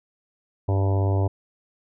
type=harmonic tone; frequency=97.5 Hz; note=G2; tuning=9 cents flat; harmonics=1 / 3 / 4 / 5 / 6 / 7 / 8 / 9 / 10; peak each=-19 / -32 / -31 / -36 / -34 / -35 / -41 / -37 / -41 dBFS; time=0.68-1.28 s; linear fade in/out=10 ms; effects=none